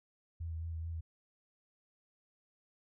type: tone with vibrato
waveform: sine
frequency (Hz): 82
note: E2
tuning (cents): -9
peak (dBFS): -37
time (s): 0.4-1.01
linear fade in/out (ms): 10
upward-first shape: sine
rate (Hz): 4.6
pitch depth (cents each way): 27
effects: none